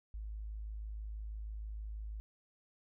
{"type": "tone", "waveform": "sine", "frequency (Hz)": 53.1, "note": "G#1", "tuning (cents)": 39, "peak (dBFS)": -40, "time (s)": [0.14, 2.2], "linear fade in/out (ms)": 0, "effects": []}